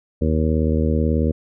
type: harmonic tone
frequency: 78.3 Hz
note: D#2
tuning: 11 cents sharp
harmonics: 1 / 2 / 3 / 4 / 5 / 6 / 7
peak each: -19 / -24 / -22 / -27 / -29 / -26 / -30 dBFS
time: 0.21-1.32 s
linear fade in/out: 10 ms
effects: none